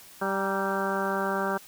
harmonic tone with a mistuned harmonic, 195.2 Hz, G3, 7 cents flat, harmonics 1 / 2 / 3 / 4 / 5 / 6 / 7 / 8, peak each -33 / -32 / -33 / -34 / -34 / -35 / -35 / -34 dBFS, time 0.21-1.58 s, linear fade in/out 10 ms, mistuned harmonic 5, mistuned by -49 cents, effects white hiss -50 dBFS RMS until 1.67 s

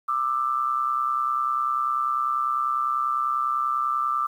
sine tone pair together, 1188.4 / 1318.5 Hz, D6 / E6, +20 / 0 cents, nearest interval major second, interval 180 cents, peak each -23 / -27 dBFS, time 0.08-4.27 s, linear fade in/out 10 ms, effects 9-bit

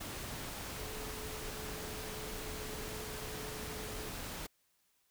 sine tone in noise, 430.6 Hz, A4, 37 cents flat, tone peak -48 dBFS, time 0.77-4.09 s, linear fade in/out 10 ms, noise pink, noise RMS -43 dBFS, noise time 0-4.47 s, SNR -8 dB, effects white hiss -75 dBFS RMS until 5.1 s

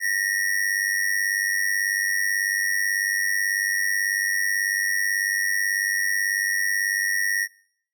square ring-modulated tone, 1882 Hz, A#6, 16 cents sharp, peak -19 dBFS, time 0-7.48 s, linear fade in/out 50 ms, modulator 49.1 Hz, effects noise-tail reverb RT60 0.7 s tail -24 dB re dry

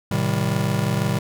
square chord, A half-diminished seventh, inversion none, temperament just, 110 / 132 / 158.4 / 198 Hz, A2 / C3 / Eb3 / G3, 0 / +16 / +31 / +18 cents, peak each -26 dBFS, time 0.11-1.19 s, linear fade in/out 5 ms, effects none

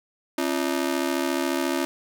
sawtooth ring-modulated tone, 305.8 Hz, D#4, 30 cents flat, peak -16 dBFS, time 0.38-1.85 s, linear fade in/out 0 ms, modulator 37.1 Hz, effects none

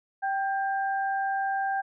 sine tone pair together, 780.6 / 1595 Hz, G5 / G6, -8 / +30 cents, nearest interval octave, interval 1238 cents, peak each -26 / -32 dBFS, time 0.22-1.82 s, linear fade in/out 20 ms, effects none

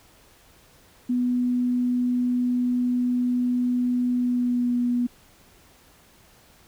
sine tone with pitch glide, 246.9 to 243.4 Hz, B3 to B3, 0 to -25 cents, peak -20 dBFS, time 1.09-5.07 s, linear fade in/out 10 ms, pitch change -25 cents, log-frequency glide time 4.16-4.76 s, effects pink hiss -55 dBFS RMS until 6.67 s

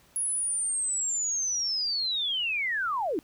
sine linear sweep, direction down, 10548 to 276 Hz, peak -26 dBFS, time 0.16-3.19 s, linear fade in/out 0 ms, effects pink hiss -60 dBFS RMS until 3.23 s

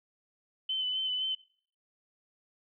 sine tone with vibrato, 3039 Hz, F#7, 46 cents sharp, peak -29 dBFS, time 0.69-1.35 s, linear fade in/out 5 ms, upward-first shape sine, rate 3.9 Hz, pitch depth 27 cents each way, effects noise-tail reverb RT60 0.5 s tail -21 dB re dry

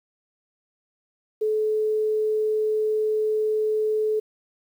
sine tone, 431 Hz, A4, 36 cents flat, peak -20 dBFS, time 1.41-4.2 s, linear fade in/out 10 ms, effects 9-bit

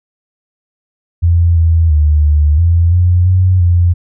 sine tone with pitch steps, 85.1 / 82.4 / 75.4 / 74.7 / 84.9 / 88.9 / 92.3 / 87.3 Hz, F2 / E2 / D2 / D2 / F2 / F2 / F#2 / F2, -44 / 0 / +46 / +30 / -48 / +31 / -4 / 0 cents, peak -6 dBFS, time 1.22-3.94 s, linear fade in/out 20 ms, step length 340 ms, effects none

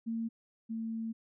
sine tone pair in turn, 227.6 / 225.2 Hz, A#3 / A3, -41 / +40 cents, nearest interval unison, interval 19 cents, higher first, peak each -32 / -34 dBFS, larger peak first, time 0.06-0.29 / 0.69-1.13 s, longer second, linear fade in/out 20 ms, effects none

